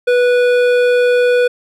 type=tone with hard clipping; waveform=sine; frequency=491.2 Hz; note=B4; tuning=9 cents flat; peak=-11 dBFS; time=0.07-1.48 s; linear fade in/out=10 ms; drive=12 dB; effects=none